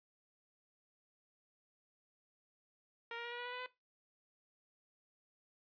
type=tone with pitch steps; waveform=10% pulse; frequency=465.8 / 470.9 / 476.1 / 481.4 / 486.7 / 492.1 / 497.5 / 503 Hz; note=A#4 / A#4 / A#4 / B4 / B4 / B4 / B4 / B4; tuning=-1 / +18 / +37 / -44 / -25 / -6 / +13 / +32 cents; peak=-34 dBFS; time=3.11-3.662 s; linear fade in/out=2 ms; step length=69 ms; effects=noise-tail reverb RT60 0.2 s tail -17 dB re dry + resampled to 11025 Hz